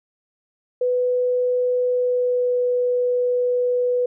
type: tone with pitch glide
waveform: sine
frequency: 497 to 493.6 Hz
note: B4 to B4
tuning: +11 to -1 cents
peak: -17 dBFS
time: 0.81-4.06 s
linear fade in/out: 5 ms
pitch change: -12 cents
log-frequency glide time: 1.86-2.6 s
effects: none